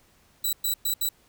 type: tone bursts at uneven times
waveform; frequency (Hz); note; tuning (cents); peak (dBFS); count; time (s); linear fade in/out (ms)
5% pulse; 3941; B7; -4; -16; 4; 0.44-0.53 / 0.64-0.74 / 0.85-0.94 / 1.01-1.09; 5
effects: pink hiss -61 dBFS RMS until 1.28 s